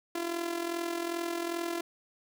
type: tone with amplitude modulation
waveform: sawtooth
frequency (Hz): 340.6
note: F4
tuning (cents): -43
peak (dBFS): -25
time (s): 0.15-1.81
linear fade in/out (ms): 5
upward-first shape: sine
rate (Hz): 42.5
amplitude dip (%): 65
effects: none